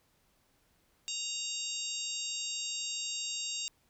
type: harmonic tone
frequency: 932.3 Hz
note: A#5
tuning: in tune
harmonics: 3 / 4 / 5 / 6 / 7 / 8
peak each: -41 / -41 / -43 / -45 / -46 / -39 dBFS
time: 1.08-3.68 s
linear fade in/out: 0 ms
effects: pink hiss -71 dBFS RMS until 3.89 s